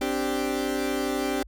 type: chord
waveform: 30% pulse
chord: C suspended second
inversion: none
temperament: equal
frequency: 261.6 / 293.7 / 392 Hz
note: C4 / D4 / G4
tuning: 0 / 0 / 0 cents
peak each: -27 dBFS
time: 0.01-1.43 s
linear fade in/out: 5 ms
effects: added 50 Hz sine -45 dBFS peak until 1.47 s